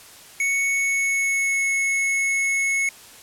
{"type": "tone with pitch glide", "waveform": "square", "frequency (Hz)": [2217, 2193], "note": ["C#7", "C#7"], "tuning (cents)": [0, -19], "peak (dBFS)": -20, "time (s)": [0.4, 2.89], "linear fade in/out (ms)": 2, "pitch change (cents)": -19, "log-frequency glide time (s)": [0.65, 1.68], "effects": ["white hiss -45 dBFS RMS until 3.22 s", "low-pass 12000 Hz 12 dB/octave"]}